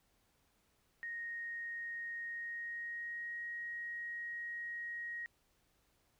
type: tone with pitch glide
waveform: sine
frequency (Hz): 1864.7 to 1885.3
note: A#6 to A#6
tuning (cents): 0 to +19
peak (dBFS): -40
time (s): 1.03-5.26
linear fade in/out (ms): 0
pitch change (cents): +19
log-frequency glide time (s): 2.26-3.41
effects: pink hiss -75 dBFS RMS until 6.19 s